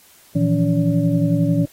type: tone cluster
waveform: sine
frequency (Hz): 115.4 / 162.6 / 173.8 / 284 / 571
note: A#2 / E3 / F3 / C#4 / D5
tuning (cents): -17 / -23 / -8 / +42 / -49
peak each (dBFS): -22 / -18 / -22 / -20 / -27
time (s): 0.35-1.66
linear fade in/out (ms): 10
effects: white hiss -50 dBFS RMS until 1.72 s + AAC 48 kbps